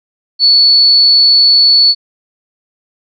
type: tone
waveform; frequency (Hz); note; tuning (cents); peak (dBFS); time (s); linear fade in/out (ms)
sine; 4434; C#8; 0; -4; 0.39-1.95; 50
effects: none